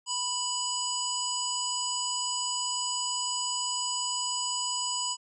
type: harmonic tone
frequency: 987.8 Hz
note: B5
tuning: in tune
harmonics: 1 / 3 / 5 / 7 / 8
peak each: -35 / -35 / -35 / -35 / -35 dBFS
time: 0.06-5.17 s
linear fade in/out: 50 ms
effects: none